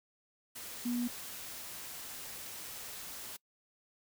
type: tone in noise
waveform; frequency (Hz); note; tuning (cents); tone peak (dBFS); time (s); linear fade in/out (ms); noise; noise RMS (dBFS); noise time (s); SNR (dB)
sine; 242; B3; -35; -31; 0.85-1.08; 10; white; -45; 0.55-3.37; +11
effects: noise-tail reverb RT60 0.1 s tail -24 dB re dry